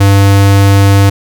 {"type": "tone", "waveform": "square", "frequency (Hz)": 99.1, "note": "G2", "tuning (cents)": 19, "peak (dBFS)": -4, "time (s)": [0, 1.1], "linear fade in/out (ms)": 10, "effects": []}